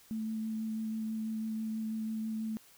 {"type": "tone with vibrato", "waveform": "sine", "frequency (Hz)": 220, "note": "A3", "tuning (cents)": 0, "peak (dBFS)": -33, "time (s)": [0.11, 2.57], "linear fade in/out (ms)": 0, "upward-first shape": "sine", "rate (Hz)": 6.1, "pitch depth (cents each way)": 11, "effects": ["white hiss -60 dBFS RMS until 2.77 s"]}